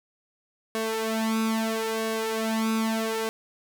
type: tone with flanger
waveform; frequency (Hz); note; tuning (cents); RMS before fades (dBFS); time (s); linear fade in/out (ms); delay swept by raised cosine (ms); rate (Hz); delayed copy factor
sawtooth; 222.3; A3; +18; -27; 0.75-3.29; 0; 1.8 to 3.7; 0.76; +0.8
effects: none